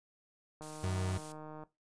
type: click train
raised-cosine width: 1 ms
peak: -34 dBFS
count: 159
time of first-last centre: 0.61-1.636 s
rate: 154 Hz
type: noise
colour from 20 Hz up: blue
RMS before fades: -48 dBFS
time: 0.62-1.32 s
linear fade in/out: 0 ms
type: tone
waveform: 35% pulse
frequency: 93.4 Hz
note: F#2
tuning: 17 cents sharp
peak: -31 dBFS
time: 0.83-1.18 s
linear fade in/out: 10 ms
effects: noise-tail reverb RT60 0.2 s tail -17 dB re dry + resampled to 22050 Hz